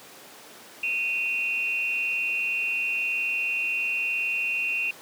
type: tone pair together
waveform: sine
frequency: 2499 / 2738 Hz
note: D#7 / F7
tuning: +7 / -35 cents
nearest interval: major second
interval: 158 cents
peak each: -27 dBFS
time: 0.83-4.91 s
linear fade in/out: 5 ms
effects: pink hiss -46 dBFS RMS until 5.01 s + high-pass 300 Hz 12 dB/octave